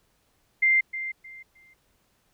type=tone with echo; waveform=sine; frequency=2093 Hz; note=C7; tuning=in tune; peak=-17 dBFS; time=0.62-0.81 s; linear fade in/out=10 ms; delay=310 ms; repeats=3; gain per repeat=-12 dB; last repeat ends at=1.74 s; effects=pink hiss -68 dBFS RMS until 2.33 s